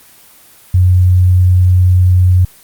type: tone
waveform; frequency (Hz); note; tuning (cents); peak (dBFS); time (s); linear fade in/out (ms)
sine; 91; F#2; -28; -5; 0.74-2.45; 5
effects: white hiss -42 dBFS RMS until 2.63 s + Opus 24 kbps